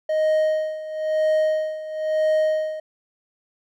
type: tone with tremolo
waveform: triangle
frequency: 623 Hz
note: D#5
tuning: 2 cents sharp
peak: -14 dBFS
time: 0.09-2.8 s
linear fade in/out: 5 ms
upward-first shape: sine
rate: 1 Hz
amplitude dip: 80%
effects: none